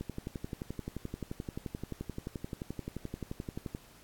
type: click train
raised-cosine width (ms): 3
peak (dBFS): -24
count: 44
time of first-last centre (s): 0.01-3.749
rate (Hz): 11.5
effects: pink hiss -58 dBFS RMS until 4.03 s + AAC 64 kbps